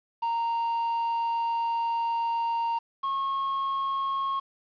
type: tone pair in turn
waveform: triangle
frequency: 927 / 1089.1 Hz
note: A#5 / C#6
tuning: -10 / -31 cents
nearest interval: minor third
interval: 279 cents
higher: second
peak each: -23 / -24 dBFS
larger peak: first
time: 0.22-2.79 / 3.03-4.4 s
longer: first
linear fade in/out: 10 ms
effects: resampled to 11025 Hz + 9-bit